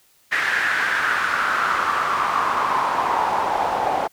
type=noise with band-pass filter sweep; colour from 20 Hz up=pink; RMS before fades=-21 dBFS; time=0.31-4.08 s; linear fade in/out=20 ms; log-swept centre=1800 to 760 Hz; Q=4.6; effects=white hiss -58 dBFS RMS until 4.12 s